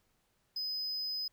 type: tone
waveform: triangle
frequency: 5030 Hz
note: D#8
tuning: 18 cents sharp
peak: -33 dBFS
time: 0.56-1.28 s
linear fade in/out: 5 ms
effects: pink hiss -75 dBFS RMS until 1.32 s